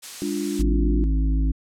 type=noise; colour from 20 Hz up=blue; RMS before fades=-31 dBFS; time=0.02-0.63 s; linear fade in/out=20 ms
type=chord; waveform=sine; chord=D diminished; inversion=second; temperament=equal with one note detuned; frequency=204 / 293.7 / 349.2 Hz; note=Ab3 / D4 / F4; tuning=-31 / 0 / 0 cents; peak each=-29 / -26 / -29 dBFS; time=0.22-1.04 s; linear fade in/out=0 ms
type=harmonic tone; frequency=53.4 Hz; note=G#1; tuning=49 cents sharp; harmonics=1 / 3 / 5 / 6; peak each=-18 / -31 / -29 / -37 dBFS; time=0.59-1.52 s; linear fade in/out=10 ms
effects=low-pass 8000 Hz 12 dB/octave